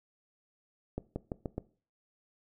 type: accelerating click train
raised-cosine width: 2 ms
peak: -21 dBFS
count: 5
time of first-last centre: 0.98-1.58 s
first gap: 180 ms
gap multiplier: 0.88
effects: noise-tail reverb RT60 0.4 s tail -19 dB re dry